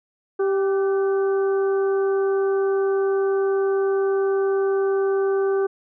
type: harmonic tone with a mistuned harmonic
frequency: 390.7 Hz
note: G4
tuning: 6 cents flat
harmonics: 1 / 2 / 3 / 4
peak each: -18 / -33 / -34 / -36 dBFS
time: 0.39-5.67 s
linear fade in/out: 10 ms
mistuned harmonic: 4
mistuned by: -49 cents
effects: none